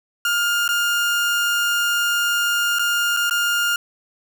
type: tone with dropouts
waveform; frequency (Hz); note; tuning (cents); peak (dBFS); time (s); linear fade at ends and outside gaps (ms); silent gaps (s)
30% pulse; 1411; F6; +17; -15; 0.25-3.76; 2; 0.679-0.689 / 2.787-2.793 / 3.166-3.17 / 3.297-3.309
effects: none